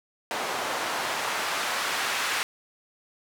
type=noise with band-pass filter sweep; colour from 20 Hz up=white; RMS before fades=-29 dBFS; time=0.31-2.43 s; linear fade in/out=0 ms; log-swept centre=710 to 1500 Hz; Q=0.84; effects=none